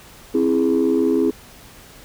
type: chord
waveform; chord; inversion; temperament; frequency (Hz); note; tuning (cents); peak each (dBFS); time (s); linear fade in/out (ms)
sine; C augmented; none; equal with one note detuned; 263.6 / 329.6 / 415.3; C4 / E4 / G#4; +13 / 0 / 0; -18; 0.34-1.31; 10
effects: tanh soft clip ceiling -9 dBFS + pink hiss -44 dBFS RMS until 2.04 s